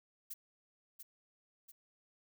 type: noise with echo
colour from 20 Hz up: violet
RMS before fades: -44 dBFS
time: 0.3-0.34 s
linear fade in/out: 10 ms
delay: 690 ms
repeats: 2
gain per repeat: -6 dB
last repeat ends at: 1.72 s
effects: none